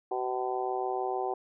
harmonic tone, 126.5 Hz, B2, 42 cents sharp, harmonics 3 / 4 / 5 / 6 / 7 / 8, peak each -33 / -39 / -42 / -32 / -40 / -43 dBFS, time 0.11-1.34 s, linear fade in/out 5 ms, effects none

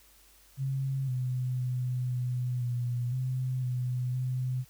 sine tone with pitch steps, 134.7 / 126.8 / 125.6 / 124.6 / 121.7 / 128.6 / 125.2 / 127.6 Hz, C#3 / B2 / B2 / B2 / B2 / C3 / B2 / C3, -49 / +46 / +30 / +16 / -25 / -30 / +24 / -43 cents, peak -28 dBFS, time 0.57-4.65 s, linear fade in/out 50 ms, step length 510 ms, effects added 50 Hz sine -63 dBFS peak until 4.69 s + white hiss -60 dBFS RMS until 4.69 s

